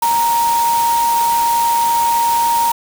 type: tone in noise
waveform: sine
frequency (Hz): 934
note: A#5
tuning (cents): +3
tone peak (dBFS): -12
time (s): 0.02-2.72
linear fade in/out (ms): 5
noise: white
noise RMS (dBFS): -24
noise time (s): 0.02-2.72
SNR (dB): +9
effects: none